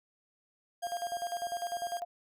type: tone with tremolo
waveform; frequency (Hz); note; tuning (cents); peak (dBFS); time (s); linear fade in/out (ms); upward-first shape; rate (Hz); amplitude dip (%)
sine; 698.5; F5; 0; -31; 0.82-2.05; 20; square; 10; 75
type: tone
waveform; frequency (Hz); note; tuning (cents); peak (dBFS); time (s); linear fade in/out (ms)
10% pulse; 1616; G#6; -48; -35; 0.82-2; 10
effects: none